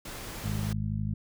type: noise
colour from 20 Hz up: pink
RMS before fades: -40 dBFS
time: 0.05-0.73 s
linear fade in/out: 5 ms
type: harmonic tone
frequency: 52.1 Hz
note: G#1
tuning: 6 cents sharp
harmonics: 1 / 2 / 3 / 4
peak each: -37 / -31 / -35 / -35 dBFS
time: 0.44-1.14 s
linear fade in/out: 5 ms
effects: none